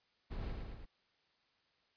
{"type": "noise with echo", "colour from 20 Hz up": "brown", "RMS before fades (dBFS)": -41, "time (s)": [0.3, 0.53], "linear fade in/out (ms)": 20, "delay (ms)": 110, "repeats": 3, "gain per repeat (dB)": -3, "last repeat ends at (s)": 0.86, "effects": ["white hiss -75 dBFS RMS until 1.96 s", "resampled to 11025 Hz"]}